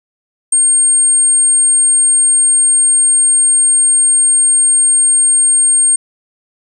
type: tone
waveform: sine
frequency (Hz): 8550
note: C9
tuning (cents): +36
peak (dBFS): -7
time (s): 0.52-5.96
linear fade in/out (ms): 5
effects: none